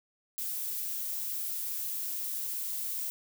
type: noise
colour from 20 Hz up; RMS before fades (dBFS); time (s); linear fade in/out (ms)
violet; -35; 0.38-3.1; 0
effects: none